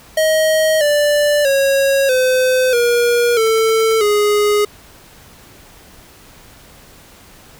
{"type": "tone with pitch steps", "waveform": "square", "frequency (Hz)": [630, 587.8, 548.4, 511.7, 477.5, 445.5, 415.6], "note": ["D#5", "D5", "C#5", "C5", "A#4", "A4", "G#4"], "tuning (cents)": [21, 1, -19, -39, 42, 22, 1], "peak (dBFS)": -12, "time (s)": [0.17, 4.65], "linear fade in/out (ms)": 5, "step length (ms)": 640, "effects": ["pink hiss -43 dBFS RMS until 7.59 s"]}